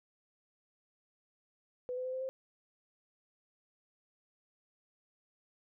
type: tone with pitch steps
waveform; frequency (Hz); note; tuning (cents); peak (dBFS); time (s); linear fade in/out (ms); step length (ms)
sine; 498.6 / 508 / 513 / 519 / 526; B4 / B4 / C5 / C5 / C5; +16 / +49 / -34 / -14 / +9; -35; 1.89-2.29; 0; 80
effects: none